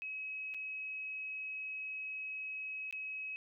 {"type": "tone with dropouts", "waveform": "sine", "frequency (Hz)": 2556, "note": "D#7", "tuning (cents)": 46, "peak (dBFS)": -39, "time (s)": [0.02, 3.36], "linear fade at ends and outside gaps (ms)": 0, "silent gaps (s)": [[0.54, 0.545], [2.91, 2.926]], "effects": []}